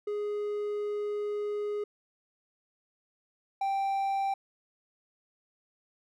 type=tone pair in turn; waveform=triangle; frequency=415.3 / 784 Hz; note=G#4 / G5; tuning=0 / 0 cents; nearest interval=major seventh; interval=1100 cents; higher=second; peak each=-28 / -25 dBFS; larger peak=second; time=0.07-1.84 / 3.61-4.34 s; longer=first; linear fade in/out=5 ms; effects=none